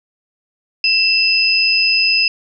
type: tone pair together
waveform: sine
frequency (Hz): 2671 / 5042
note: E7 / D#8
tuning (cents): +22 / +22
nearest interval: major seventh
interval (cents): 1100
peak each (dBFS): -14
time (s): 0.84-2.28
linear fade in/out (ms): 2
effects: none